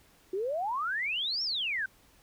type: exponential two-way sweep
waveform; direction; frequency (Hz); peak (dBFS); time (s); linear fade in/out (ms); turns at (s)
sine; up then down; 361 to 5588 to 1495; -29; 0.33-1.86; 5; 1.43
effects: pink hiss -62 dBFS RMS until 2.22 s